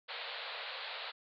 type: band-pass noise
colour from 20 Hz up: white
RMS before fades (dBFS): -43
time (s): 0.08-1.12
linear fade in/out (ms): 20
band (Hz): 450 to 4400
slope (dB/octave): 96
effects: none